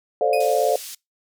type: chord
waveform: sine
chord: D minor seventh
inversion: second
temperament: just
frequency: 440.5 / 528.6 / 587.3 / 704.8 Hz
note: A4 / C5 / D5 / F5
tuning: +2 / +18 / 0 / +16 cents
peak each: -22 dBFS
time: 0.21-0.76 s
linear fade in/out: 2 ms
type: tone with exponential decay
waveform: 35% pulse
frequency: 2489 Hz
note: D#7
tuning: in tune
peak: -23 dBFS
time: 0.33-0.66 s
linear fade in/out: 2 ms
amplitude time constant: 71 ms
type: band-pass noise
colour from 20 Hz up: pink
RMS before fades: -36 dBFS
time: 0.4-0.95 s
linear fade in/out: 5 ms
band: 4500 to 15000 Hz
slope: 12 dB/octave
effects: noise-tail reverb RT60 0.2 s tail -25 dB re dry